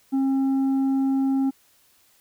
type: tone with tanh clipping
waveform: triangle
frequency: 269.1 Hz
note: C4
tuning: 49 cents sharp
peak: -20 dBFS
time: 0.12-1.51 s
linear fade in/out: 20 ms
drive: 9 dB
effects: white hiss -60 dBFS RMS until 2.2 s